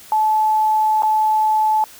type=tone with dropouts; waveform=sine; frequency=865 Hz; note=A5; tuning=30 cents flat; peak=-13 dBFS; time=0.12-1.84 s; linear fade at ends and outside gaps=1 ms; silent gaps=1.022-1.032 s; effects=white hiss -42 dBFS RMS until 1.99 s